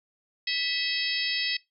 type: harmonic tone with a mistuned harmonic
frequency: 645 Hz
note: E5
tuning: 38 cents flat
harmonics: 3 / 4 / 5 / 6 / 7 / 8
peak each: -33 / -33 / -33 / -33 / -33 / -33 dBFS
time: 0.47-1.57 s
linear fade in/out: 5 ms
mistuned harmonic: 3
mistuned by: +35 cents
effects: noise-tail reverb RT60 0.2 s tail -23 dB re dry